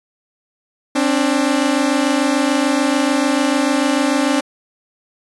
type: tone pair together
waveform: sawtooth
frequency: 265.8 / 292.6 Hz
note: C4 / D4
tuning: +27 / -6 cents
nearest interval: major second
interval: 167 cents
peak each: -13 dBFS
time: 0.95-4.41 s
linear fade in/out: 10 ms
effects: resampled to 24000 Hz